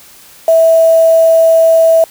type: tone with quantisation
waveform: sine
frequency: 654 Hz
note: E5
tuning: 14 cents flat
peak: -4 dBFS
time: 0.48-2.04 s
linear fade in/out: 2 ms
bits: 4
effects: white hiss -39 dBFS RMS until 2.1 s